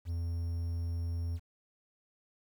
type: tone with quantisation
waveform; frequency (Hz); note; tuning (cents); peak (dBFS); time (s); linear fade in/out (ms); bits
triangle; 84.7; E2; +48; -30; 0.05-1.4; 50; 10
effects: none